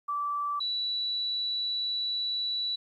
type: tone pair in turn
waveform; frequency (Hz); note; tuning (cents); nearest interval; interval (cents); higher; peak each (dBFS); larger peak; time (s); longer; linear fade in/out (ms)
sine; 1162 / 3942; D6 / B7; -19 / -4; octave + major sixth; 2115; second; -28; neither; 0.08-0.6 / 0.6-2.76; second; 10
effects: 11-bit